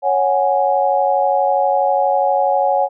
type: chord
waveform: sine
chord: C# suspended fourth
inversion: none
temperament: just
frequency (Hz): 554.4 / 739.2 / 831.5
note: C#5 / F#5 / G#5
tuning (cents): 0 / -2 / +2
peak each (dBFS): -17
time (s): 0.02-2.89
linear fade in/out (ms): 50
effects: none

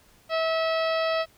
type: harmonic tone with a mistuned harmonic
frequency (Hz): 648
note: E5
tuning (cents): -30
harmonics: 1 / 2 / 3 / 4 / 5 / 6 / 7 / 8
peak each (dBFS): -24 / -30 / -34 / -36 / -38 / -40 / -41 / -42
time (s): 0.29-1.26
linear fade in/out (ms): 50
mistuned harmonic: 6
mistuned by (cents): +27
effects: pink hiss -58 dBFS RMS until 1.37 s

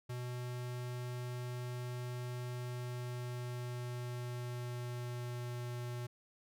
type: tone with pitch glide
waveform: square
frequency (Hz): 123.47 to 121.7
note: B2 to B2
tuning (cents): 0 to -25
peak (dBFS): -40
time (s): 0.09-6.07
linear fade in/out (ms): 10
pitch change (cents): -25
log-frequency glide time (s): 2.51-5.74
effects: none

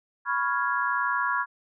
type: chord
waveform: sine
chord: C# dominant seventh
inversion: third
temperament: equal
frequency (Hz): 987.8 / 1108.7 / 1396.9 / 1661.2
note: B5 / C#6 / E#6 / G#6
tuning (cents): 0 / 0 / 0 / 0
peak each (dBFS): -29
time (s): 0.25-1.46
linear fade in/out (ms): 50
effects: none

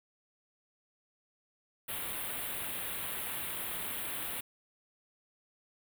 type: band-stop noise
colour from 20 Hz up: white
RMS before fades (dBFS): -38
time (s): 1.88-4.41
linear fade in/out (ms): 10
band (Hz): 3700 to 9100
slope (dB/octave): 48
effects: none

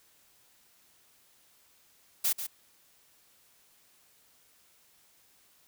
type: noise with echo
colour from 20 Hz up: blue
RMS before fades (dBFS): -27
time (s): 2.24-2.33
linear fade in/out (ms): 10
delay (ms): 140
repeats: 1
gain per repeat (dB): -9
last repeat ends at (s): 2.47
effects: white hiss -64 dBFS RMS until 5.67 s

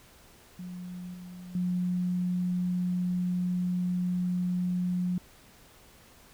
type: tone with level steps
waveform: sine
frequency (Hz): 179.6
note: F3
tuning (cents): +49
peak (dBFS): -37 / -41 / -26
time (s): 0.59-5.18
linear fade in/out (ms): 2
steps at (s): 1.14 / 1.55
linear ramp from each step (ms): 2
effects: pink hiss -56 dBFS RMS until 6.33 s

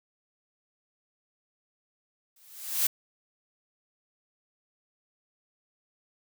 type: noise with exponential growth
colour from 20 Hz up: blue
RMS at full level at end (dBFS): -22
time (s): 2.36-2.87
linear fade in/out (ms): 5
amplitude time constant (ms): 110
effects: none

